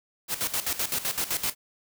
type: noise with tremolo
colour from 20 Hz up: white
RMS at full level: -27 dBFS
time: 0.28-1.55 s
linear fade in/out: 50 ms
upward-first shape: square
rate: 7.8 Hz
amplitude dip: 75%
effects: none